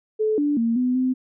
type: tone with pitch steps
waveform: sine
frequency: 432.5 / 292 / 230.3 / 250.9 / 256.6 Hz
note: A4 / D4 / A#3 / B3 / C4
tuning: -30 / -10 / -21 / +28 / -34 cents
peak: -18 dBFS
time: 0.19-1.14 s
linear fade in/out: 20 ms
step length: 190 ms
effects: none